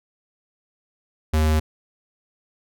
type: tone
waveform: square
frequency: 77.8 Hz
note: D#2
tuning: in tune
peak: -17 dBFS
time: 1.33-1.6 s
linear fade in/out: 10 ms
effects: none